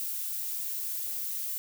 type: noise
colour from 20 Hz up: violet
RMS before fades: -34 dBFS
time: 0-1.58 s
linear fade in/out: 0 ms
effects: none